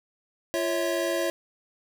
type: tone cluster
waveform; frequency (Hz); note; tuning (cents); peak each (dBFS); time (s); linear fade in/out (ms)
square; 344.3 / 553 / 651; F4 / C#5 / E5; -25 / -4 / -22; -30; 0.54-1.3; 0
effects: none